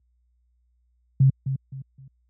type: tone with echo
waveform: sine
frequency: 134.2 Hz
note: C3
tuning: 44 cents sharp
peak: -12 dBFS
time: 1.2-1.3 s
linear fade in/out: 5 ms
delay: 260 ms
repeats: 3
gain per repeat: -10 dB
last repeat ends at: 2.08 s
effects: added 60 Hz sine -57 dBFS peak until 2.29 s + high-pass 80 Hz 12 dB/octave